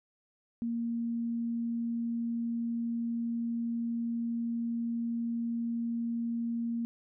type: tone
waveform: sine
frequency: 233.1 Hz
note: A#3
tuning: in tune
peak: -30 dBFS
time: 0.62-6.85 s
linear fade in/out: 0 ms
effects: none